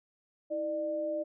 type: tone pair together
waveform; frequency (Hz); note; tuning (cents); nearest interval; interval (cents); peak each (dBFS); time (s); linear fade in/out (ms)
sine; 322.4 / 599; E4 / D5; -38 / +34; major seventh; 1072; -38 / -31; 0.5-1.24; 20
effects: none